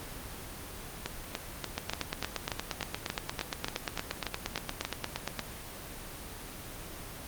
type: two click trains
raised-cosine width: 0.2 ms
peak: -14 / -13 dBFS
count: 14 / 32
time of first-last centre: 1.06-4.85 / 1.78-5.393 s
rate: 3.43 / 8.58 Hz
effects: pink hiss -43 dBFS RMS until 7.27 s + Opus 24 kbps